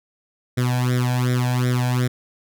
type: tone with flanger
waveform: sawtooth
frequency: 124.7 Hz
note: B2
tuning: 17 cents sharp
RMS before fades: -20 dBFS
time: 0.57-2.08 s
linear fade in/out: 10 ms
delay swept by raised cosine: 0.54 to 1.25 ms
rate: 2.7 Hz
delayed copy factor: +0.95
effects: none